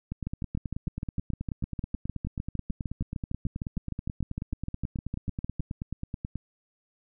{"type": "two click trains", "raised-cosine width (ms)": 5, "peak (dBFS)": [-19, -20], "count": [36, 59], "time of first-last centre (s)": [[0.27, 5.597], [0.12, 6.357]], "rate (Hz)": [6.57, 9.3], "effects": []}